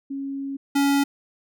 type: tone pair in turn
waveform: sine / square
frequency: 274.9 / 280.4 Hz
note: C#4 / C#4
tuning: -14 / +20 cents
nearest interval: unison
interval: 34 cents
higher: second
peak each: -27 / -18 dBFS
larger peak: second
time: 0.1-0.57 / 0.75-1.04 s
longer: first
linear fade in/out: 10 ms
effects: none